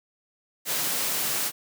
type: high-pass noise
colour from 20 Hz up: white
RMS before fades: -27 dBFS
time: 0.65-1.52 s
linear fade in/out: 50 ms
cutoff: 110 Hz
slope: 96 dB/octave
effects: none